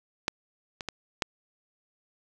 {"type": "clicks", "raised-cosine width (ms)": 0.2, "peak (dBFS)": [-8, -18, -15, -8], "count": 4, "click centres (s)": [0.281, 0.808, 0.887, 1.222], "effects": []}